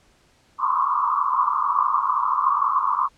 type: band-pass noise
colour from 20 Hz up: pink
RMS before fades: -21 dBFS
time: 0.58-3.09 s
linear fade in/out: 50 ms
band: 1000 to 1200 Hz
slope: 96 dB/octave
effects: pink hiss -59 dBFS RMS until 3.17 s + low-pass 8000 Hz 12 dB/octave